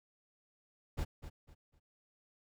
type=noise with echo; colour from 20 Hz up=brown; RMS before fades=-35 dBFS; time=0.97-1.05 s; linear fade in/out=20 ms; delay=250 ms; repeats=3; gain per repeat=-11 dB; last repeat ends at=1.8 s; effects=none